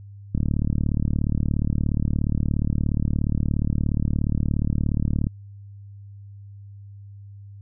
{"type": "click train", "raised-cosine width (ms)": 5, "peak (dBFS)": -10, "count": 183, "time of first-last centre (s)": [0.35, 5.269], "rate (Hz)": 37, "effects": ["added 100 Hz sine -39 dBFS peak until 7.61 s"]}